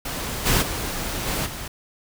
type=noise with level steps; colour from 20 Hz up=pink; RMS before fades=-29 / -19 / -28 / -25 / -33 dBFS; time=0.05-1.68 s; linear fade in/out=5 ms; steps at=0.45 / 0.61 / 1.26 / 1.45 s; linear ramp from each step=20 ms; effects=none